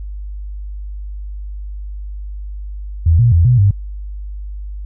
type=tone with pitch steps; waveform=sine; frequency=81.9 / 118.8 / 84.2 / 124.1 / 99.6 Hz; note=E2 / A#2 / E2 / B2 / G2; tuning=-11 / +33 / +37 / +9 / +28 cents; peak=-7 dBFS; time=3.06-3.71 s; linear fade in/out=5 ms; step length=130 ms; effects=added 50 Hz sine -24 dBFS peak until 4.85 s